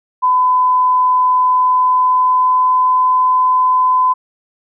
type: tone with pitch glide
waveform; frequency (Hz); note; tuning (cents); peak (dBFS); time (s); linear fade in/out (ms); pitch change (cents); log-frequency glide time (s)
sine; 1008 to 1014.4; B5 to B5; +35 to +46; -9; 0.22-4.14; 20; +11; 1.33-3.13
effects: none